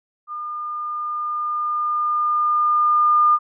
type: tone with level ramp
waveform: sine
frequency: 1210 Hz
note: D#6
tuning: 49 cents flat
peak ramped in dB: -27 to -11 dBFS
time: 0.27-3.39 s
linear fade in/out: 50 ms
effects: none